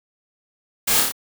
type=noise with echo; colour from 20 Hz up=white; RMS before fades=-20 dBFS; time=0.87-1.01 s; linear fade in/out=10 ms; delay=28 ms; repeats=4; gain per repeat=-2 dB; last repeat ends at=1.122 s; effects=none